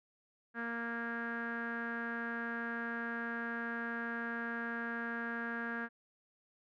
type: tone with low-pass filter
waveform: sawtooth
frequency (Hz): 233.1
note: A#3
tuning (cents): 0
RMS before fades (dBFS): -39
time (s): 0.54-5.89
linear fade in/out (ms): 50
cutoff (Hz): 1600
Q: 9.4
effects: none